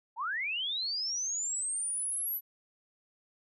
sine linear sweep, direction up, 830.6 to 11990 Hz, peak -31 dBFS, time 0.16-2.41 s, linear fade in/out 50 ms, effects none

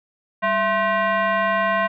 sine tone with frequency modulation, 196 Hz, G3, in tune, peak -17 dBFS, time 0.42-1.88 s, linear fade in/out 20 ms, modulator 863 Hz, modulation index 2, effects none

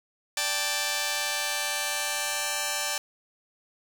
5% pulse chord, D suspended fourth, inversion none, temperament just, 587.3 / 783.1 / 881 Hz, D5 / G5 / A5, 0 / -2 / +2 cents, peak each -20 dBFS, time 0.37-2.98 s, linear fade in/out 2 ms, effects 7-bit

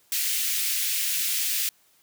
white high-pass noise, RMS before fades -26 dBFS, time 0.12-1.69 s, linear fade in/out 2 ms, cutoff 2000 Hz, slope 24 dB/octave, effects white hiss -62 dBFS RMS until 2.02 s + high-pass 60 Hz 12 dB/octave

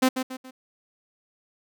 sawtooth tone with echo, 258.8 Hz, C4, 19 cents flat, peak -13 dBFS, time 0.02-0.09 s, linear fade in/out 10 ms, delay 140 ms, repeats 3, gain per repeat -8 dB, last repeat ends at 0.51 s, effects none

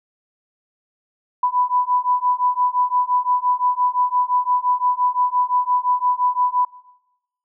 sine beating tone pair, 990 / 995.8 Hz, B5 / B5, +4 / +14 cents, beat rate 5.8 Hz, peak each -19 dBFS, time 1.43-6.65 s, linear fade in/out 5 ms, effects noise-tail reverb RT60 1.0 s tail -22 dB re dry

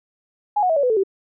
sine tone with pitch steps, 830.6 / 731.5 / 644.2 / 567.3 / 499.6 / 440 / 387.5 Hz, G#5 / F#5 / E5 / C#5 / B4 / A4 / G4, 0 / -20 / -40 / +40 / +20 / 0 / -20 cents, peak -15 dBFS, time 0.56-1.036 s, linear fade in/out 10 ms, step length 68 ms, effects none

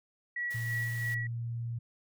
sine tone with tremolo, 1931 Hz, B6, 39 cents flat, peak -31 dBFS, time 0.36-1.27 s, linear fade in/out 5 ms, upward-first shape sine, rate 3 Hz, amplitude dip 50%
white noise, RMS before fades -49 dBFS, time 0.5-1.15 s, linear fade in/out 10 ms
sine tone with pitch glide, 116.54 to 117.28 Hz, A#2 to A#2, 0 to +11 cents, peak -33 dBFS, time 0.54-1.79 s, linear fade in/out 10 ms, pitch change +11 cents, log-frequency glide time 0.81-0.9 s
effects none

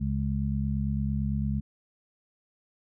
harmonic tone, 68.9 Hz, C#2, 10 cents flat, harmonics 1 / 2 / 3, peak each -30 / -30 / -30 dBFS, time 0-1.61 s, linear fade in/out 20 ms, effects none

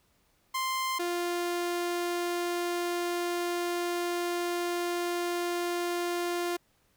sawtooth tone pair in turn, 1046.5 / 349.2 Hz, C6 / F4, 0 / 0 cents, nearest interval octave + perfect fifth, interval 1900 cents, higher first, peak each -25 dBFS, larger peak neither, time 0.54-0.99 / 0.99-6.57 s, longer second, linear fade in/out 10 ms, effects pink hiss -69 dBFS RMS until 6.96 s

